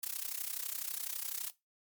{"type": "noise with amplitude modulation", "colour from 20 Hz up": "blue", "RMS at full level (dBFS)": -35, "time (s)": [0.03, 1.5], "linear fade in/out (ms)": 0, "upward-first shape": "sine", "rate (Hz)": 32, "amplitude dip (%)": 95, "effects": ["noise-tail reverb RT60 0.2 s tail -17 dB re dry", "MP3 96 kbps"]}